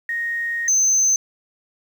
sine tone pair in turn, 1864.7 / 6191 Hz, A#6 / G8, 0 / -22 cents, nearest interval octave + major sixth, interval 2078 cents, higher second, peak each -21 / -12 dBFS, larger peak second, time 0.09-0.68 / 0.68-1.16 s, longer first, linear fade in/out 2 ms, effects tanh soft clip ceiling -12 dBFS + 8-bit

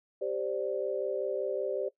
sine chord, G suspended fourth, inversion none, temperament just, 392 / 522.7 / 588 Hz, G4 / C5 / D5, 0 / -2 / +2 cents, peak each -34 dBFS, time 0.21-1.89 s, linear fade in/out 10 ms, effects noise-tail reverb RT60 0.1 s tail -18 dB re dry

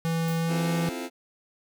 square tone with pitch glide, 164.81 to 167.79 Hz, E3 to E3, 0 to +31 cents, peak -25 dBFS, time 0.05-0.89 s, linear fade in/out 0 ms, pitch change +31 cents, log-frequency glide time 0.38-0.69 s
violet noise with exponential decay, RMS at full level -37 dBFS, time 0.28-0.49 s, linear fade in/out 1 ms, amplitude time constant 45 ms
sawtooth chord, F major seventh, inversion second, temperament just, 261.9 / 327.4 / 349.2 / 436.5 Hz, C4 / E4 / F4 / A4, +2 / -12 / 0 / -14 cents, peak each -31 / -35 / -33 / -36 dBFS, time 0.47-1.1 s, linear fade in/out 50 ms
effects none

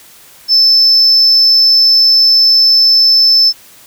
sine tone, 5274 Hz, E8, in tune, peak -3 dBFS, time 0.48-3.53 s, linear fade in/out 50 ms, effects tanh soft clip ceiling -2 dBFS + white hiss -40 dBFS RMS until 3.86 s

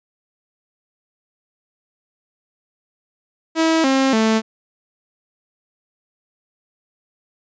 sawtooth tone with pitch steps, 323.6 / 267.4 / 221 Hz, E4 / C4 / A3, -32 / +38 / +8 cents, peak -10 dBFS, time 3.55-4.42 s, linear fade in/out 50 ms, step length 290 ms, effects resampled to 16000 Hz

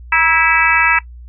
harmonic tone with a mistuned harmonic, 327.7 Hz, E4, 10 cents flat, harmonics 3 / 4 / 5 / 6 / 7 / 8, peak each -17 / -17 / -17 / -17 / -17 / -17 dBFS, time 0.12-0.99 s, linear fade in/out 5 ms, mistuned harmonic 3, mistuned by -45 cents, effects noise-tail reverb RT60 0.1 s tail -18 dB re dry + added 60 Hz sine -32 dBFS peak until 1.28 s

